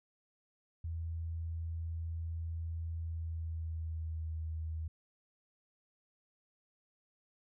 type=tone with pitch glide; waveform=sine; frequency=82.41 to 79.97 Hz; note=E2 to D#2; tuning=0 to +48 cents; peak=-36 dBFS; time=0.84-4.88 s; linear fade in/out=5 ms; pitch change=-52 cents; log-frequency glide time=2.98-4.32 s; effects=none